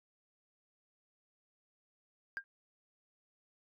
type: tone with exponential decay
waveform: sine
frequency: 1600 Hz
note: G6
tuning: 35 cents sharp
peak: -30 dBFS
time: 2.37-2.44 s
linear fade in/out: 0 ms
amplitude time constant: 15 ms
effects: tanh soft clip ceiling -32 dBFS